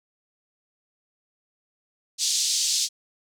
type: band-pass noise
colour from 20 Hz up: white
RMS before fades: -24 dBFS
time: 2.18-2.89 s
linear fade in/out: 50 ms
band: 3900 to 7000 Hz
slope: 24 dB/octave
effects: none